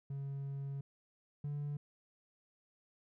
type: tone pair in turn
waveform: triangle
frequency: 138.59 / 145.23 Hz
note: C#3 / D3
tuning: 0 / -19 cents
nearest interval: minor second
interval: 81 cents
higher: second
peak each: -36 / -34 dBFS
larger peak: second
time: 0.1-0.81 / 1.44-1.77 s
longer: first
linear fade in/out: 5 ms
effects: tanh soft clip ceiling -31 dBFS